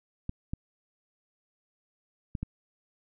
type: clicks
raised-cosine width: 5 ms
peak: -20 dBFS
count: 4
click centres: 0.294 / 0.535 / 2.352 / 2.43 s
effects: none